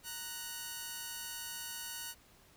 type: tone pair together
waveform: 5% pulse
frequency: 932.3 / 1480 Hz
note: A#5 / F#6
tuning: 0 / 0 cents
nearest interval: minor sixth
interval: 800 cents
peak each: -34 / -31 dBFS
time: 0.03-2.15 s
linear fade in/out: 50 ms
effects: pink hiss -63 dBFS RMS until 2.56 s